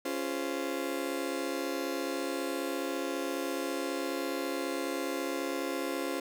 35% pulse chord, Db major seventh, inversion none, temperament just, 277.2 / 346.5 / 415.8 / 519.7 Hz, Db4 / F4 / Ab4 / C5, 0 / -14 / +2 / -12 cents, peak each -35 / -35 / -39 / -36 dBFS, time 0.05-6.2 s, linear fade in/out 5 ms, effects none

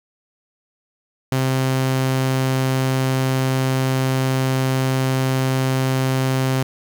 sawtooth tone, 131.5 Hz, C3, 9 cents sharp, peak -13 dBFS, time 1.32-6.63 s, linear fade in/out 2 ms, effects 7-bit

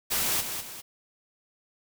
white noise with echo, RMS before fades -27 dBFS, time 0.1-0.42 s, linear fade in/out 20 ms, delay 200 ms, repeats 2, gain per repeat -7 dB, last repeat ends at 0.82 s, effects none

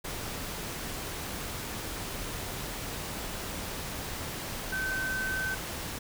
sine tone in noise, 1535 Hz, G6, 37 cents flat, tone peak -30 dBFS, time 4.72-5.55 s, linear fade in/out 10 ms, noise pink, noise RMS -37 dBFS, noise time 0.04-5.99 s, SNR +4 dB, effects none

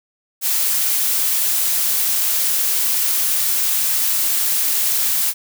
blue noise, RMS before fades -18 dBFS, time 0.41-5.34 s, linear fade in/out 50 ms, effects none

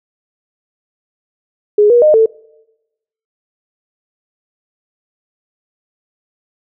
sine tone with pitch steps, 416.8 / 479.9 / 611 / 445 Hz, G#4 / B4 / D#5 / A4, +6 / -50 / -32 / +20 cents, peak -5 dBFS, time 1.78-2.26 s, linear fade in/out 5 ms, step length 120 ms, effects noise-tail reverb RT60 1.0 s tail -26 dB re dry

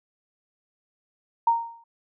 sine tone with exponential decay, 927 Hz, A#5, 10 cents flat, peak -14 dBFS, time 1.47-1.84 s, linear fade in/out 5 ms, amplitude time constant 80 ms, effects none

